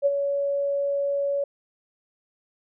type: tone with ADSR envelope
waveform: sine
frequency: 563 Hz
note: C#5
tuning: 27 cents sharp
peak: -15 dBFS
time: 0.02-1.44 s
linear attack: 39 ms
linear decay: 35 ms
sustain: -7 dB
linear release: 4 ms
effects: none